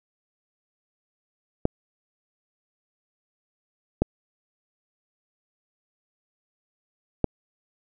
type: clicks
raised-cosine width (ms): 2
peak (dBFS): -6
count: 3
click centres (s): 1.654 / 4.02 / 7.243
effects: none